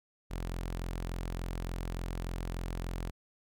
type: tone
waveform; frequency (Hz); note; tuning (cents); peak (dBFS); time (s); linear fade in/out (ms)
sawtooth; 43.44; F1; -8; -31; 0.3-3.11; 20
effects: none